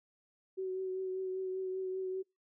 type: tone with vibrato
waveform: sine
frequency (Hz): 375.7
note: F#4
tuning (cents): +26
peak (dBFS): -34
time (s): 0.57-2.23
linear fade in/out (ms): 20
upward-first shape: triangle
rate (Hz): 5.1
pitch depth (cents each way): 23
effects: noise-tail reverb RT60 0.2 s tail -24 dB re dry